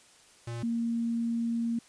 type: tone pair in turn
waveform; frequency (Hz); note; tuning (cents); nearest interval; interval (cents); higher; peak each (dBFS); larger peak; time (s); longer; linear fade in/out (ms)
square / sine; 117.6 / 232.2; A#2 / A#3; +16 / -7; octave; 1177; second; -35 / -27; second; 0.47-0.63 / 0.63-1.79; second; 5
effects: white hiss -58 dBFS RMS until 1.88 s + resampled to 22050 Hz